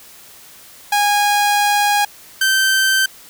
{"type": "tone pair in turn", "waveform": "sawtooth", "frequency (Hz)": [822, 1551.7], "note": ["G#5", "G6"], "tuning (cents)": [-18, -18], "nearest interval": "major seventh", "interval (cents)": 1100, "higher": "second", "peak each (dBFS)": -9, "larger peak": "neither", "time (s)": [[0.92, 2.05], [2.41, 3.06]], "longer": "first", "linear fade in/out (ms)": 5, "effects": ["white hiss -42 dBFS RMS until 3.29 s"]}